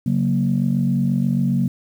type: chord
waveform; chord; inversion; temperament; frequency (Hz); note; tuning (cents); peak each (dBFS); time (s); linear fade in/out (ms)
sine; F# major; second; equal; 138.59 / 185 / 233.1; C#3 / F#3 / A#3; 0 / 0 / 0; -20; 0.06-1.68; 5
effects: tanh soft clip ceiling -8 dBFS + 8-bit